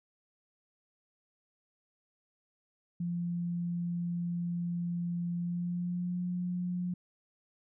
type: tone with pitch glide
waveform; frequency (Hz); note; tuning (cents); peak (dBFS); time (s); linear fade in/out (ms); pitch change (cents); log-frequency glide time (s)
sine; 173.1 to 178.48; F3 to F3; -15 to +38; -31; 3-6.94; 5; +53; 5.35-6.2
effects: none